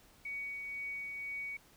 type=tone with tremolo; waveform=sine; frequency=2250 Hz; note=C#7; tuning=25 cents sharp; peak=-37 dBFS; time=0.25-1.57 s; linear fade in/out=5 ms; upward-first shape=triangle; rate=2 Hz; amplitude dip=30%; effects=pink hiss -63 dBFS RMS until 1.76 s